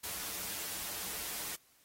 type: noise with comb filter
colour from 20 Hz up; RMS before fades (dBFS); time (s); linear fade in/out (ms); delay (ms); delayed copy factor
white; -40; 0.03-1.56; 10; 7.8; -0.5
effects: white hiss -67 dBFS RMS until 1.84 s + AAC 48 kbps